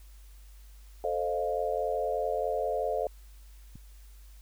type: chord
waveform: sine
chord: F dominant seventh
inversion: first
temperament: equal with one note detuned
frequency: 440 / 523.3 / 613.7 / 698.5 Hz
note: A4 / C5 / Eb5 / F5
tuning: 0 / 0 / -24 / 0 cents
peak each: -33 dBFS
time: 1.04-3.07 s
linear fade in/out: 2 ms
type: click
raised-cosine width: 5 ms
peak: -33 dBFS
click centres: 3.756 s
effects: added 50 Hz sine -48 dBFS peak until 4.41 s + white hiss -62 dBFS RMS until 4.41 s